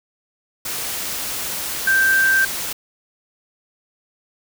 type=tone in noise; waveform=sine; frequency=1568 Hz; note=G6; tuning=in tune; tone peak=-13 dBFS; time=1.87-2.45 s; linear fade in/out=5 ms; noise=white; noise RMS=-26 dBFS; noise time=0.65-2.73 s; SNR=+10 dB; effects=none